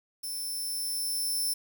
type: tone with level ramp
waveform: 10% pulse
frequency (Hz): 5330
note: E8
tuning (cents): +18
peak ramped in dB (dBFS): -28 to -21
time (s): 0.23-1.54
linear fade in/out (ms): 10
effects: 9-bit